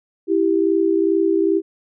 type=tone pair together; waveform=sine; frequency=329.6 / 392 Hz; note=E4 / G4; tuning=0 / 0 cents; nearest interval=minor third; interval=300 cents; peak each=-17 dBFS; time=0.27-1.62 s; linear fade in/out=50 ms; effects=none